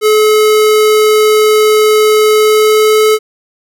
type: tone with pitch glide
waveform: square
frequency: 428.7 to 431.4 Hz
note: A4 to A4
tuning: -45 to -34 cents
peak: -6 dBFS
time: 0.01-3.19 s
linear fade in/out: 50 ms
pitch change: +11 cents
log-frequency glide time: 2.31-3.07 s
effects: none